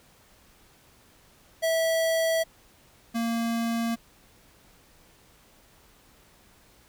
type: tone pair in turn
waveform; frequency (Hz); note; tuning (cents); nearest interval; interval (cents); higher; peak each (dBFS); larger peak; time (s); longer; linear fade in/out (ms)
square; 653 / 230.9; E5 / A#3; -17 / -16; octave + tritone; 1799; first; -23 / -26; first; 1.62-2.44 / 3.14-3.96; neither; 20
effects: pink hiss -58 dBFS RMS until 6.88 s